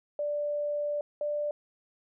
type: tone pair in turn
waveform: sine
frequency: 587.3 / 590.3 Hz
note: D5 / D5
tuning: 0 / +9 cents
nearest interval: unison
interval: 9 cents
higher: second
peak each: -28 dBFS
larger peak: neither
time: 0.19-1.01 / 1.21-1.51 s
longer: first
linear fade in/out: 2 ms
effects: none